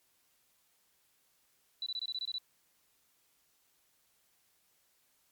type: tone bursts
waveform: sine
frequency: 3962 Hz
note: B7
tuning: 5 cents sharp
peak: -34 dBFS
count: 9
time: 1.82-2.383 s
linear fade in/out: 2 ms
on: 43 ms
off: 22 ms
effects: white hiss -72 dBFS RMS until 5.31 s + MP3 96 kbps